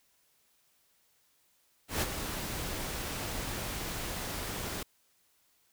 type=noise with ADSR envelope; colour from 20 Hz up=pink; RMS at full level=-29 dBFS; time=1.88-4.83 s; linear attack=140 ms; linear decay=29 ms; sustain=-8 dB; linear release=4 ms; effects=white hiss -70 dBFS RMS until 5.72 s